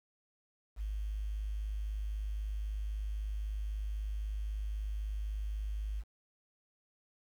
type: tone with quantisation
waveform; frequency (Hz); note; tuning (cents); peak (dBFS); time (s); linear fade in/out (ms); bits
sine; 51.91; G#1; 0; -34; 0.76-6.04; 50; 10
effects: none